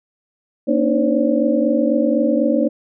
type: tone cluster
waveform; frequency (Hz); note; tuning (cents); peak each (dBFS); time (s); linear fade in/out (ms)
sine; 235.3 / 281.7 / 305.7 / 522 / 570; A#3 / C#4 / D#4 / C5 / C#5; +16 / +28 / -30 / -4 / +48; -19 / -22 / -19 / -21 / -21; 0.67-2.69; 20
effects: none